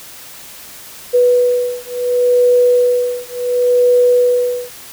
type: beating tone pair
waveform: sine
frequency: 491.4 / 492.1 Hz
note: B4 / B4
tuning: -9 / -6 cents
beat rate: 0.7 Hz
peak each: -13 dBFS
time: 1.13-4.72 s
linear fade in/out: 20 ms
effects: white hiss -35 dBFS RMS until 4.92 s